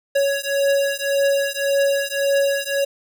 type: beating tone pair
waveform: square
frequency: 556 / 557.8 Hz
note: C#5 / C#5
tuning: +5 / +11 cents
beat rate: 1.8 Hz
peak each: -21 dBFS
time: 0.15-2.85 s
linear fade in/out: 10 ms
effects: none